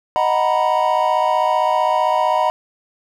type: chord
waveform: triangle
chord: B major seventh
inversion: first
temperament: equal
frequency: 622.3 / 740 / 932.3 / 987.8 Hz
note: D#5 / F#5 / A#5 / B5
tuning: 0 / 0 / 0 / 0 cents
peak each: -18 dBFS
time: 0.16-2.5 s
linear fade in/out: 0 ms
effects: none